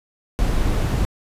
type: noise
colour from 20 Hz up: brown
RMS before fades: -19 dBFS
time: 0.39-1.05 s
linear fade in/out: 0 ms
effects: resampled to 32000 Hz